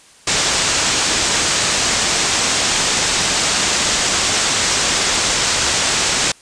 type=low-pass noise; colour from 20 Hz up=white; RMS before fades=-17 dBFS; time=0.27-6.32 s; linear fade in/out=5 ms; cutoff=8200 Hz; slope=48 dB/octave; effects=white hiss -46 dBFS RMS until 6.41 s + resampled to 22050 Hz